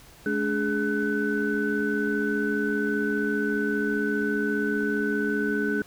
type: tone cluster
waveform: sine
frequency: 211.9 / 286.9 / 417.1 / 1502 Hz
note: G#3 / D4 / G#4 / F#6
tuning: +35 / -40 / +7 / +26 cents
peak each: -28 dBFS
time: 0.26-5.82 s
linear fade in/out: 2 ms
effects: tanh soft clip ceiling -14 dBFS + pink hiss -51 dBFS RMS until 5.86 s